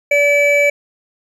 triangle tone pair together, 576 / 2304 Hz, D5 / D7, -34 / -34 cents, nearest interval 2 octaves, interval 2400 cents, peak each -11 dBFS, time 0.11-0.7 s, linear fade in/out 5 ms, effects resampled to 32000 Hz

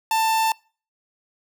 45% pulse tone, 889 Hz, A5, 18 cents sharp, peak -18 dBFS, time 0.11-0.52 s, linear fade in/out 2 ms, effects noise-tail reverb RT60 0.4 s tail -25 dB re dry

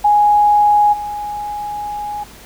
sine tone with level steps, 830.6 Hz, G#5, in tune, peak -8 / -21 dBFS, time 0.04-2.24 s, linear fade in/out 10 ms, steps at 0.92 s, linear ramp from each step 20 ms, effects added 50 Hz sine -43 dBFS peak until 2.45 s + pink hiss -40 dBFS RMS until 2.45 s

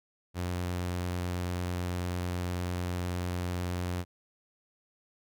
sawtooth tone, 89.1 Hz, F2, 35 cents sharp, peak -27 dBFS, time 0.34-4.05 s, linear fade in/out 50 ms, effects none

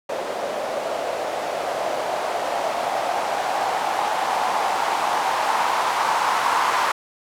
violet noise with low-pass filter sweep, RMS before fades -23 dBFS, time 0.09-6.92 s, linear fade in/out 5 ms, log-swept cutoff 570 to 1000 Hz, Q 3.5, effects none

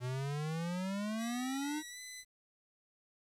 square exponential sweep, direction up, 122.3 to 311.1 Hz, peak -36 dBFS, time 0-1.83 s, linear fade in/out 50 ms
10% pulse tone with pitch glide, 1933 to 2010 Hz, B6 to B6, -38 to +30 cents, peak -36 dBFS, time 1.17-2.25 s, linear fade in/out 50 ms, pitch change +68 cents, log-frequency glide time 1.87-2 s
effects low-pass 10000 Hz 12 dB/octave + 11-bit

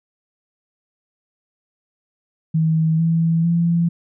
sine tone with pitch steps, 160 / 164.69 / 169.51 Hz, D#3 / E3 / E3, +49 / -1 / +49 cents, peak -14 dBFS, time 2.54-3.89 s, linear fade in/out 10 ms, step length 450 ms, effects none

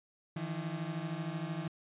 35% pulse beating tone pair, 155.7 / 168.7 Hz, D#3 / E3, +2 / +40 cents, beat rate 13 Hz, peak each -37 / -37 dBFS, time 0.36-1.68 s, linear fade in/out 5 ms, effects resampled to 8000 Hz

